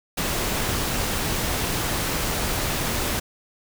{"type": "noise", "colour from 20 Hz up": "pink", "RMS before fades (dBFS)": -25, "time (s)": [0.17, 3.2], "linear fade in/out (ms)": 10, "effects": []}